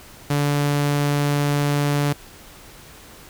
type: tone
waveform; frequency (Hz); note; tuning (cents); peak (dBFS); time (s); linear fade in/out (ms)
sawtooth; 144.6; D3; -27; -14; 0.3-2.13; 5
effects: pink hiss -44 dBFS RMS until 3.29 s